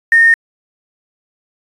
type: tone with quantisation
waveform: sine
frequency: 1834 Hz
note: A#6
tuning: 29 cents flat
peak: -5 dBFS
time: 0.12-0.34 s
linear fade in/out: 2 ms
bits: 5
effects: resampled to 24000 Hz